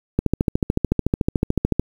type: click train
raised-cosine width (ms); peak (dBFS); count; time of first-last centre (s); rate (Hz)
3; -4; 23; 0.19-1.796; 13.7
effects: 7-bit